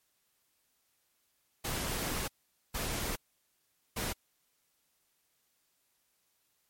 pink noise bursts at uneven times, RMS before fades -35 dBFS, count 3, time 1.64-2.28 / 2.74-3.16 / 3.96-4.13 s, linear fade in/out 10 ms, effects white hiss -75 dBFS RMS until 6.69 s + MP3 64 kbps

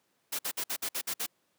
white noise bursts, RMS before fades -33 dBFS, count 8, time 0.32-1.265 s, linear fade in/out 10 ms, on 70 ms, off 55 ms, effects pink hiss -73 dBFS RMS until 1.58 s + high-pass 200 Hz 12 dB/octave

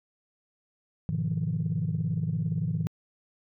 sine chord, F half-diminished seventh, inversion first, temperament just, 104.77 / 125.72 / 157.15 / 174.61 Hz, Ab2 / Cb3 / Eb3 / F3, +16 / +31 / +18 / 0 cents, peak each -32 / -34 / -28 / -32 dBFS, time 1.09-2.87 s, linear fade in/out 0 ms, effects tanh soft clip ceiling -19 dBFS

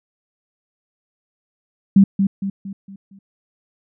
sine tone with echo, 196 Hz, G3, in tune, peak -6 dBFS, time 1.96-2.04 s, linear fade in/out 5 ms, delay 230 ms, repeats 5, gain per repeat -7 dB, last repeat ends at 3.19 s, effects none

